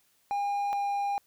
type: tone pair in turn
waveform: triangle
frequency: 809 / 805.8 Hz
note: G#5 / G5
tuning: -46 / +48 cents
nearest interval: unison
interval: 6 cents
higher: first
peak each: -25 dBFS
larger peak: neither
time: 0.31-0.73 / 0.73-1.18 s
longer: second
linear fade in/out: 0 ms
effects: white hiss -68 dBFS RMS until 1.26 s